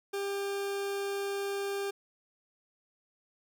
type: tone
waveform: 40% pulse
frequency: 398.3 Hz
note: G4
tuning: 28 cents sharp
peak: -31 dBFS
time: 0.13-1.91 s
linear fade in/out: 10 ms
effects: none